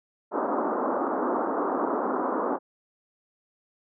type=band-pass noise; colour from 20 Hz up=pink; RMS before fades=-27 dBFS; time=0.31-2.59 s; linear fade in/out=50 ms; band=240 to 1300 Hz; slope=48 dB/octave; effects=none